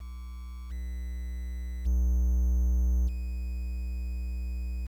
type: tone with level steps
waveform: triangle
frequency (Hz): 61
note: B1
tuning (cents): -21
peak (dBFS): -35 / -30 / -20 / -28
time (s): 0-4.87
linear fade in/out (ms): 10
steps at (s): 0.7 / 1.85 / 3.07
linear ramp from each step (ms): 20
effects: 9-bit